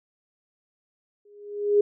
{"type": "tone with exponential growth", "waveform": "sine", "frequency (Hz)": 411.5, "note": "G#4", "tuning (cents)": -16, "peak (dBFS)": -13, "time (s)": [1.25, 1.81], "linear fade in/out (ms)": 5, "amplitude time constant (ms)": 120, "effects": []}